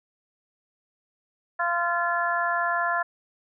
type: harmonic tone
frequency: 344.9 Hz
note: F4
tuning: 22 cents flat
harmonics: 2 / 3 / 4 / 5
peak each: -28 / -28 / -28 / -28 dBFS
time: 1.59-3.03 s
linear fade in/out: 10 ms
effects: none